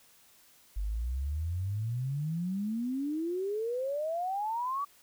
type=exponential sweep; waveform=sine; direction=up; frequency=47.73 to 1163 Hz; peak=-30 dBFS; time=0.76-4.85 s; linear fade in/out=10 ms; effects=white hiss -61 dBFS RMS until 5.02 s